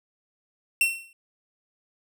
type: tone with exponential decay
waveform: 45% pulse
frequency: 2711 Hz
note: E7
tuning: 48 cents sharp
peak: -16 dBFS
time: 0.81-1.13 s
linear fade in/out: 2 ms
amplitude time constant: 68 ms
effects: none